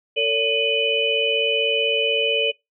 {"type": "tone cluster", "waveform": "sine", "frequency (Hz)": [451.2, 567, 2484, 2994], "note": ["A4", "C#5", "D#7", "F#7"], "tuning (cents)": [44, 39, -3, 20], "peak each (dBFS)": [-23, -25, -23, -22], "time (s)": [0.16, 2.52], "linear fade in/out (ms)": 20, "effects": ["noise-tail reverb RT60 0.2 s tail -24 dB re dry"]}